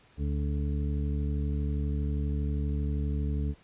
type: harmonic tone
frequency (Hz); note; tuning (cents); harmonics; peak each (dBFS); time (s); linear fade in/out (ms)
72.5; D2; -22; 1 / 2 / 3 / 4 / 6; -28 / -34 / -38 / -40 / -44; 0.17-3.55; 50
effects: pink hiss -60 dBFS RMS until 3.63 s + resampled to 8000 Hz